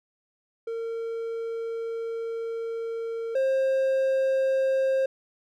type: tone pair in turn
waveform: triangle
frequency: 457.3 / 532 Hz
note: A#4 / C5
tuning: -33 / +29 cents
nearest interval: minor third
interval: 262 cents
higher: second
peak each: -27 / -19 dBFS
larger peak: second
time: 0.67-3.35 / 3.35-5.06 s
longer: first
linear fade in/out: 5 ms
effects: none